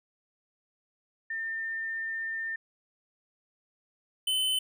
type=tone pair in turn; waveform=sine / square; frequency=1804 / 3041 Hz; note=A6 / F#7; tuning=+43 / +47 cents; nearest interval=major sixth; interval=904 cents; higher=second; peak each=-31 / -26 dBFS; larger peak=second; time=1.3-2.56 / 4.27-4.59 s; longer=first; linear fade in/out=5 ms; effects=none

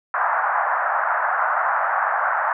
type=band-pass noise; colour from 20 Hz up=white; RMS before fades=-21 dBFS; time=0.14-2.53 s; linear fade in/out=2 ms; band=660 to 1600 Hz; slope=48 dB/octave; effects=none

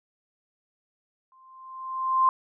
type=tone with exponential growth; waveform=sine; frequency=1046.5 Hz; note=C6; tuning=in tune; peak=-15 dBFS; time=1.32-2.29 s; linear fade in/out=1 ms; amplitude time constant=210 ms; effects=none

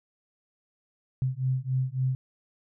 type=beating tone pair; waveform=sine; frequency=128.3 / 131.9 Hz; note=C3 / C3; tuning=-34 / +14 cents; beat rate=3.6 Hz; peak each=-28 dBFS; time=1.22-2.15 s; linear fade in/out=0 ms; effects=none

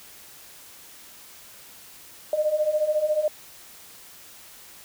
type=beating tone pair; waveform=sine; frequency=600 / 614 Hz; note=D5 / D#5; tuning=+37 / -23 cents; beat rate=14 Hz; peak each=-26 / -22 dBFS; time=2.33-3.28 s; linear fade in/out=2 ms; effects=white hiss -47 dBFS RMS until 4.84 s

